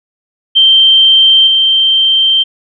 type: tone with level steps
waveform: sine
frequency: 3136 Hz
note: G7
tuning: in tune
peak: -3 / -6 dBFS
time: 0.55-2.44 s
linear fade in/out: 20 ms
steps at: 1.47 s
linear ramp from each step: 2 ms
effects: none